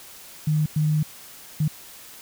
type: tone bursts at uneven times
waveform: sine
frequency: 153 Hz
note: D#3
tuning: 29 cents flat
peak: -18 dBFS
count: 3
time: 0.47-0.66 / 0.76-1.03 / 1.6-1.68 s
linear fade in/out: 5 ms
effects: white hiss -44 dBFS RMS until 2.21 s